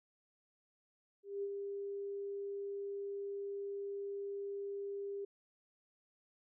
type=tone with ADSR envelope; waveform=sine; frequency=400 Hz; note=G4; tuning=35 cents sharp; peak=-35 dBFS; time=1.23-5.25 s; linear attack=200 ms; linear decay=51 ms; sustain=-4 dB; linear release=6 ms; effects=none